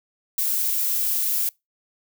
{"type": "noise", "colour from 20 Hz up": "violet", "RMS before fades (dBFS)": -23, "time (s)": [0.38, 1.49], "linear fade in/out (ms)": 2, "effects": ["noise-tail reverb RT60 0.2 s tail -25 dB re dry"]}